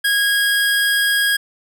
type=tone pair together; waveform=square; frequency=1644 / 3267 Hz; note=G#6 / G#7; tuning=-18 / -29 cents; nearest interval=octave; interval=1189 cents; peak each=-16 / -22 dBFS; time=0.04-1.37 s; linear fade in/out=10 ms; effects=none